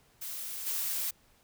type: noise with level steps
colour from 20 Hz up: blue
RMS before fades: -39 / -33 dBFS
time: 0.21-1.11 s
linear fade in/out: 10 ms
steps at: 0.66 s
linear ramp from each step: 10 ms
effects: pink hiss -65 dBFS RMS until 1.43 s